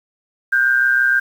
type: tone pair together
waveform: sine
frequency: 1462.7 / 1589 Hz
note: F#6 / G6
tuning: -20 / +23 cents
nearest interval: minor second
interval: 143 cents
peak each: -19 / -13 dBFS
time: 0.52-1.2 s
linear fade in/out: 10 ms
effects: 7-bit